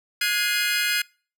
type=chord; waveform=25% pulse; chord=Ab dominant seventh; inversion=third; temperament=equal with one note detuned; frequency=1445.3 / 1661.2 / 2093 / 2489 Hz; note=Gb6 / Ab6 / C7 / Eb7; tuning=-41 / 0 / 0 / 0 cents; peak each=-23 dBFS; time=0.21-1.02 s; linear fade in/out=5 ms; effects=noise-tail reverb RT60 0.4 s tail -26 dB re dry